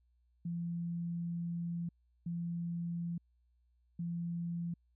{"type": "tone bursts at uneven times", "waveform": "sine", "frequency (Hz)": 170.7, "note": "F3", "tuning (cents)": -39, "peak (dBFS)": -35, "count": 3, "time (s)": [[0.45, 1.89], [2.26, 3.18], [3.99, 4.74]], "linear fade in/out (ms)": 5, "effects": ["added 60 Hz sine -69 dBFS peak until 4.95 s"]}